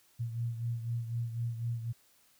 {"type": "beating tone pair", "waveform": "sine", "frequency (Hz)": [116.54, 120.54], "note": ["A#2", "B2"], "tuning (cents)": [0, -42], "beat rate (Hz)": 4, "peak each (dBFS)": [-33, -40], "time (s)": [0.19, 1.93], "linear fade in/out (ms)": 20, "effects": ["white hiss -66 dBFS RMS until 2.39 s"]}